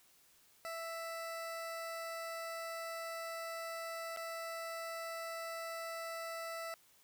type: tone with dropouts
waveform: 20% pulse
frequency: 661 Hz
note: E5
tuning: 5 cents sharp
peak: -36 dBFS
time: 0.65-6.74 s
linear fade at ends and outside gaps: 0 ms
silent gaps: 4.163-4.172 s
effects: white hiss -67 dBFS RMS until 7.03 s